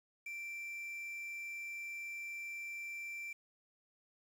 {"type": "tone with quantisation", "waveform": "triangle", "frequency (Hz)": 2349, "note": "D7", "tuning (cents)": 0, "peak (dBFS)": -40, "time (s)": [0.26, 3.33], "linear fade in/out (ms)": 5, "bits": 10, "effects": []}